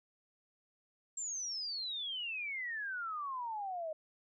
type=exponential sweep; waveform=sine; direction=down; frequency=7500 to 613 Hz; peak=-37 dBFS; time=1.17-3.93 s; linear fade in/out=5 ms; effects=none